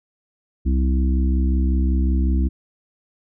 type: harmonic tone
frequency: 65.41 Hz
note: C2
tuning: in tune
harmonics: 1 / 3 / 4 / 5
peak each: -16 / -26 / -28 / -30 dBFS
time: 0.65-2.49 s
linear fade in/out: 20 ms
effects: none

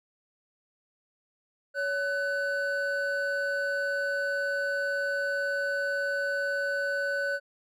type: tone pair together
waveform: triangle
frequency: 561.9 / 1500 Hz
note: C#5 / F#6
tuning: +23 / +23 cents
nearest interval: octave + perfect fourth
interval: 1700 cents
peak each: -29 / -27 dBFS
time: 1.74-7.4 s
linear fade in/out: 50 ms
effects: none

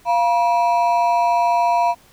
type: ring-modulated tone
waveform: triangle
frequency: 828 Hz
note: G#5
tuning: 5 cents flat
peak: -9 dBFS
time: 0.05-1.95 s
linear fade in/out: 50 ms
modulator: 133 Hz
effects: pink hiss -51 dBFS RMS until 2.12 s

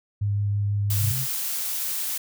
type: tone with vibrato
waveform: sine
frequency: 102 Hz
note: G#2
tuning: 31 cents flat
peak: -21 dBFS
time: 0.21-1.12 s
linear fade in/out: 10 ms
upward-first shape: triangle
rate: 6.1 Hz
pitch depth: 11 cents each way
type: noise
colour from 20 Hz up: blue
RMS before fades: -28 dBFS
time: 0.9-2.18 s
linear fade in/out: 5 ms
type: tone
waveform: sine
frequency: 130 Hz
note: C3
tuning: 11 cents flat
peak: -27 dBFS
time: 0.99-1.27 s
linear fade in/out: 50 ms
effects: none

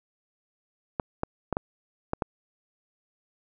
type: clicks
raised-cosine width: 1 ms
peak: -12 dBFS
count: 6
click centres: 0.998 / 1.234 / 1.527 / 1.569 / 2.134 / 2.222 s
effects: none

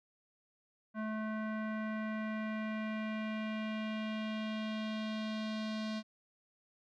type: tone with low-pass filter sweep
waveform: square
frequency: 217 Hz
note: A3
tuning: 24 cents flat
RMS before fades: -38 dBFS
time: 0.94-6.03 s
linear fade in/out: 50 ms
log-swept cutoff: 1500 to 4400 Hz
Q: 2.1
effects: none

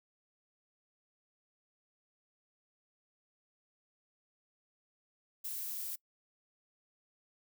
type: noise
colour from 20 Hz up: violet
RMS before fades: -40 dBFS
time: 5.44-5.96 s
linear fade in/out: 10 ms
effects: noise-tail reverb RT60 0.1 s tail -24 dB re dry

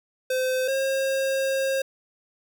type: tone pair in turn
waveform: square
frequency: 515 / 537 Hz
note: C5 / C5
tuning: -28 / +45 cents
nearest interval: minor second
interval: 73 cents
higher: second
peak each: -23 dBFS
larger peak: neither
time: 0.3-0.68 / 0.68-1.82 s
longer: second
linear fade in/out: 5 ms
effects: none

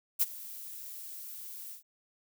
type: noise with ADSR envelope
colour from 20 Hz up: violet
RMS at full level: -24 dBFS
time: 0.19-1.83 s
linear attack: 27 ms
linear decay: 31 ms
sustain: -20 dB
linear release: 120 ms
effects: none

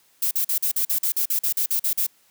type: noise bursts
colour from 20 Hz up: violet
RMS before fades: -22 dBFS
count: 14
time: 0.22-2.066 s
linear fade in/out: 5 ms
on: 91 ms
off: 44 ms
effects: white hiss -60 dBFS RMS until 2.3 s + high-pass 100 Hz 12 dB/octave

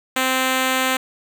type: tone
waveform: 5% pulse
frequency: 260 Hz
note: C4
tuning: 11 cents flat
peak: -6 dBFS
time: 0.16-0.97 s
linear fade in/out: 5 ms
effects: none

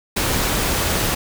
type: noise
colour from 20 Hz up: pink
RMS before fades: -20 dBFS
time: 0.16-1.15 s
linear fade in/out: 10 ms
effects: none

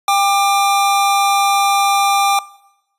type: tone pair together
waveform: square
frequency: 797 / 1188.6 Hz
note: G5 / D6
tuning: +28 / +20 cents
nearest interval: perfect fifth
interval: 692 cents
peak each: -14 / -16 dBFS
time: 0.08-2.39 s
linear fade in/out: 2 ms
effects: noise-tail reverb RT60 0.9 s tail -21 dB re dry + resampled to 32000 Hz

